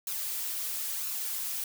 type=noise with flanger; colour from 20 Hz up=blue; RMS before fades=-34 dBFS; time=0.07-1.64 s; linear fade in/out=2 ms; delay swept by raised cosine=0.73 to 5.13 ms; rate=1 Hz; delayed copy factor=+0.5; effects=none